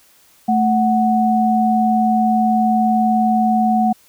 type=tone pair together; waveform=sine; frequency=220.2 / 740 Hz; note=A3 / F#5; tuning=+2 / 0 cents; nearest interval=octave + major sixth; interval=2098 cents; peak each=-15 dBFS; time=0.48-3.93 s; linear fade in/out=10 ms; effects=white hiss -52 dBFS RMS until 4.08 s